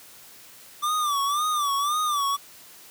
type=tone with vibrato; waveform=square; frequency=1174.7 Hz; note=D6; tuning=in tune; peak=-23 dBFS; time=0.82-2.37 s; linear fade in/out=20 ms; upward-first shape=sine; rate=1.9 Hz; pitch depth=100 cents each way; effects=white hiss -48 dBFS RMS until 2.9 s + high-pass 80 Hz 12 dB/octave